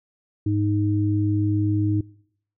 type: tone pair together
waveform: sine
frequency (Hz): 103.82 / 311.1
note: G#2 / D#4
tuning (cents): 0 / 0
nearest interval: octave + perfect fifth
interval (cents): 1900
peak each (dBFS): -21 / -23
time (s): 0.46-2.01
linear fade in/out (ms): 5
effects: noise-tail reverb RT60 0.7 s tail -24 dB re dry